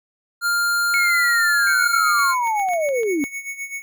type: tone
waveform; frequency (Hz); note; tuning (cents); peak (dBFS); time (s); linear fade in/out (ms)
square; 1400; F6; +4; -18; 0.41-2.35; 50
type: linear sweep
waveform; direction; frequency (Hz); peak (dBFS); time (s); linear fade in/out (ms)
sine; down; 2217 to 267.2; -18; 0.94-3.24; 0
type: tone with tremolo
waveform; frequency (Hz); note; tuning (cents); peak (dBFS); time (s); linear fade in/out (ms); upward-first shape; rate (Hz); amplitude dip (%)
square; 2217; C#7; 0; -26; 1.67-3.82; 0; sine; 7.8; 75
type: clicks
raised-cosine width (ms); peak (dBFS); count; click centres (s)
0.3; -24; 7; 2.192 / 2.473 / 2.596 / 2.687 / 2.735 / 2.889 / 3.033
effects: none